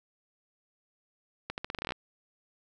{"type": "accelerating click train", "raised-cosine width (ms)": 0.3, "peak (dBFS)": -18, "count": 12, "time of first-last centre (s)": [1.5, 1.921], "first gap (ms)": 79, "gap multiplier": 0.84, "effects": []}